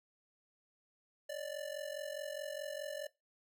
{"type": "ring-modulated tone", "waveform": "square", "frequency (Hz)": 587.3, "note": "D5", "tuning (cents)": 0, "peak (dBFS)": -38, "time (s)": [1.29, 3.07], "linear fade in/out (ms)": 5, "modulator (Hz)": 22.4, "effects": ["noise-tail reverb RT60 0.2 s tail -19 dB re dry"]}